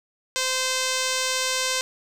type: tone with low-pass filter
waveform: 5% pulse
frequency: 517 Hz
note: C5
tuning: 21 cents flat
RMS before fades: -25 dBFS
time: 0.36-1.81 s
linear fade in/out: 0 ms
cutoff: 9200 Hz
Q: 2.1
effects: 7-bit